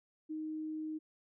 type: tone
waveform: sine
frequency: 311.6 Hz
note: D#4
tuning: 3 cents sharp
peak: -37 dBFS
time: 0.29-0.99 s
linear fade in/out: 20 ms
effects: none